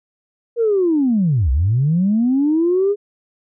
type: linear two-way sweep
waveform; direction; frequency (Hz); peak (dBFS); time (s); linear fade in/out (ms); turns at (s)
sine; down then up; 480.9 to 60.2 to 417; -12; 0.56-2.96; 50; 1.51
effects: tanh soft clip ceiling -8 dBFS

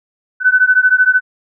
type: beating tone pair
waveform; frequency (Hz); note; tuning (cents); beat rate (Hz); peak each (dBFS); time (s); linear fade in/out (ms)
sine; 1500 / 1513; F#6 / F#6; +23 / +38; 13; -11; 0.4-1.21; 50
effects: none

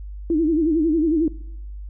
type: tone with vibrato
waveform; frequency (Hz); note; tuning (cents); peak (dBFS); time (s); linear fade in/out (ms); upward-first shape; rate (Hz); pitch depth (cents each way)
sine; 317.8; D#4; +37; -16; 0.3-1.28; 2; sine; 11; 120
effects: noise-tail reverb RT60 0.9 s tail -22 dB re dry + added 50 Hz sine -31 dBFS peak until 1.89 s

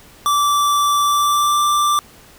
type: tone with pitch glide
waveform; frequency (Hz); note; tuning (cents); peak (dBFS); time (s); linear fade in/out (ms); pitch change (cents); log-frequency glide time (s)
square; 1164 to 1178.2; D6 to D6; -16 to +5; -14; 0.26-1.99; 0; +21; 1.04-1.62
effects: pink hiss -45 dBFS RMS until 2.38 s

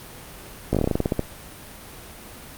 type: slowing click train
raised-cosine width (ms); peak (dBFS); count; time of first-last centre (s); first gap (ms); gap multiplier
2; -7; 13; 0.73-1.194; 17; 1.14
effects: pink hiss -41 dBFS RMS until 2.57 s + Opus 32 kbps

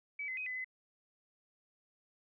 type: tone with pitch steps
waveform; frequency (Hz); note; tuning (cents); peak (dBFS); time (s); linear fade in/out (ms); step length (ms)
sine; 2287 / 2044 / 2517 / 2013 / 2030; D7 / C7 / D#7 / B6 / B6; -47 / -41 / +19 / +33 / +47; -37; 0.19-0.645; 5; 91
effects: none

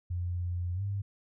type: tone with pitch glide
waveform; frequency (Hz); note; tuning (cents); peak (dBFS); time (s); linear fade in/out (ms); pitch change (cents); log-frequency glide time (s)
sine; 88.3 to 99.69; F2 to G2; +20 to +30; -30; 0.1-1.02; 10; +210; 0.74-0.82
effects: none

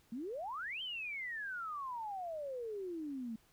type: exponential two-way sweep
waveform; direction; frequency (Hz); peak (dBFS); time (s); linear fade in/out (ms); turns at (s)
sine; up then down; 217.4 to 3168 to 217.4; -39; 0.12-3.36; 5; 0.82
effects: pink hiss -69 dBFS RMS until 3.52 s

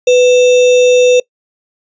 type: tone with sample-and-hold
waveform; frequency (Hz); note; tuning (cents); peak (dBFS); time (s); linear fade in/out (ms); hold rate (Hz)
sine; 497.8; B4; +14; -4; 0.07-1.2; 5; 3150
effects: noise-tail reverb RT60 0.1 s tail -23 dB re dry + resampled to 16000 Hz

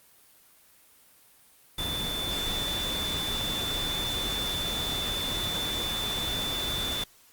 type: tone in noise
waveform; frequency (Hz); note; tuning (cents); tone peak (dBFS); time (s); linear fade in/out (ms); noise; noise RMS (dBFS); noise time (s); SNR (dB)
sine; 3518; A7; -1; -30; 1.78-7.04; 5; pink; -34; 1.78-7.04; +1
effects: white hiss -58 dBFS RMS until 7.32 s + Opus 32 kbps

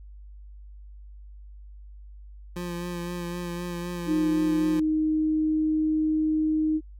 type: tone with vibrato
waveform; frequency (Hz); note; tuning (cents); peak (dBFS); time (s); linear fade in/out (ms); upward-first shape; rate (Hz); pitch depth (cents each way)
25% pulse; 174.61; F3; 0; -27; 2.56-4.8; 5; sine; 3.9; 22
type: tone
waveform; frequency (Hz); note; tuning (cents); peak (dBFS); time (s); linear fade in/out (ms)
sine; 311.1; D#4; 0; -21; 4.06-6.81; 50
effects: added 50 Hz sine -42 dBFS peak until 6.99 s

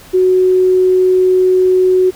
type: tone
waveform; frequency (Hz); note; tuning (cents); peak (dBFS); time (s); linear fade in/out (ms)
sine; 370; F#4; 0; -7; 0.13-2.11; 20
effects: pink hiss -39 dBFS RMS until 2.15 s

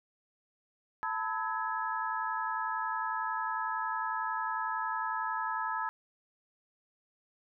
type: tone cluster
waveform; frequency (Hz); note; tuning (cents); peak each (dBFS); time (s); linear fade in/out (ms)
sine; 889 / 1000 / 1294 / 1671; A5 / B5 / E6 / G#6; +18 / +21 / -32 / +10; -36 / -37 / -36 / -38; 1.03-5.89; 0
effects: none

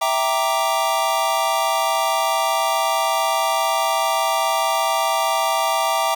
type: chord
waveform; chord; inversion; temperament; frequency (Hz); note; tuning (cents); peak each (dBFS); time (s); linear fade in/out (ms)
square; E half-diminished seventh; none; equal; 659.3 / 784 / 932.3 / 1174.7; E5 / G5 / Bb5 / D6; 0 / 0 / 0 / 0; -24; 0.01-6.15; 10
effects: none

